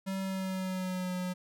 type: tone with pitch glide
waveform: square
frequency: 192 to 181.85 Hz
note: G3 to F#3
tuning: -36 to -30 cents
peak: -33 dBFS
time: 0.06-1.34 s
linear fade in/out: 20 ms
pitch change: -94 cents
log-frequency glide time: 0.21-1.14 s
effects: none